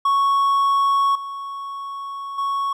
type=tone with level steps; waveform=triangle; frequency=1108.7 Hz; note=C#6; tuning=in tune; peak=-13 / -26 / -18 dBFS; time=0.05-2.73 s; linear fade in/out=5 ms; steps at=1.15 / 2.38 s; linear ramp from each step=5 ms; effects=none